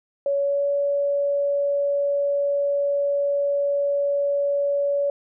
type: tone with pitch glide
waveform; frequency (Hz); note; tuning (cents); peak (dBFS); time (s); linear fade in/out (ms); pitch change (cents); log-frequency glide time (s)
sine; 561 to 567.2; C#5 to C#5; +21 to +40; -19; 0.26-5.1; 2; +19; 0.38-0.68
effects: none